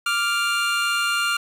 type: tone pair together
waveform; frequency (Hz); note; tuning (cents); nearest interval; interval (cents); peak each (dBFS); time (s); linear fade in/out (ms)
25% pulse; 1174.7 / 1397; D6 / F6; 0 / 0; minor third; 300; -24 / -17; 0.06-1.37; 5
effects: low-pass 11000 Hz 12 dB/octave + 7-bit